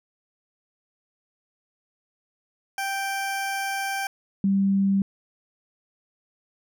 20% pulse / sine tone pair in turn, 784 / 196 Hz, G5 / G3, 0 / 0 cents, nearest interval 2 octaves, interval 2400 cents, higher first, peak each -21 / -18 dBFS, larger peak second, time 2.78-4.07 / 4.44-5.02 s, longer first, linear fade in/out 2 ms, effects none

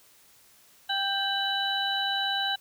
harmonic tone with a mistuned harmonic, 787 Hz, G5, 7 cents sharp, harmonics 1 / 2 / 4 / 5, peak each -31 / -31 / -31 / -31 dBFS, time 0.89-2.56 s, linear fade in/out 10 ms, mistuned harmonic 4, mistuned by -87 cents, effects white hiss -58 dBFS RMS until 2.6 s

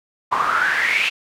pink noise with band-pass filter sweep, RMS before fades -19 dBFS, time 0.31-1.1 s, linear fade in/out 20 ms, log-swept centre 1000 to 2700 Hz, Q 7.6, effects none

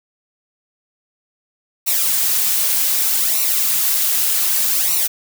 blue noise with flanger, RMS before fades -17 dBFS, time 1.86-5.08 s, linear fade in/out 20 ms, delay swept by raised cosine 0.6 to 5.9 ms, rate 0.65 Hz, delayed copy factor -0.7, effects none

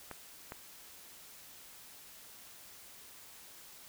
clicks, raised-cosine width 0.5 ms, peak -27 dBFS, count 2, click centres 0.113 / 0.521 s, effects white hiss -54 dBFS RMS until 3.88 s

